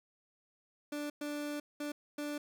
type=tone bursts at uneven times; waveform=30% pulse; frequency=293.7 Hz; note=D4; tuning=in tune; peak=-34 dBFS; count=4; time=0.92-1.1 / 1.21-1.6 / 1.8-1.92 / 2.18-2.38 s; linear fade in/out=5 ms; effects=none